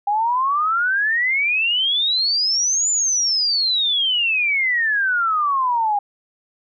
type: exponential two-way sweep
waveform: sine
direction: up then down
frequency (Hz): 802 to 7140 to 802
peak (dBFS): -16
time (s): 0.07-5.99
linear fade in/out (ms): 5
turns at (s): 2.9
effects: none